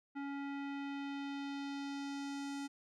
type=tone with low-pass filter sweep; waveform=square; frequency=280 Hz; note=C#4; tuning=18 cents sharp; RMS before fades=-42 dBFS; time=0.15-2.68 s; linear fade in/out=20 ms; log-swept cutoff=1800 to 8000 Hz; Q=1.3; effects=none